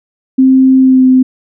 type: tone with pitch glide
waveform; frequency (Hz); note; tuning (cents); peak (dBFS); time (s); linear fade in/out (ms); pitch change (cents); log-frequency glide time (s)
sine; 262.4 to 257.9; C4 to C4; +5 to -25; -3; 0.38-1.23; 10; -30; 0.79-1.05
effects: none